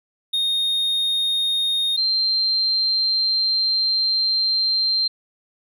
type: tone pair in turn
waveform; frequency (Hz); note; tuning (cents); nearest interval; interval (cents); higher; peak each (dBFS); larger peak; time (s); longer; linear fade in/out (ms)
triangle / sine; 3700 / 4153; A#7 / C8; -14 / -14; major second; 200; second; -17; neither; 0.33-1.97 / 1.97-5.08; second; 10
effects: none